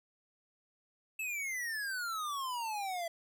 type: exponential sweep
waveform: square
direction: down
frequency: 2647 to 662 Hz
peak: -36 dBFS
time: 1.19-3.08 s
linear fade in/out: 5 ms
effects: none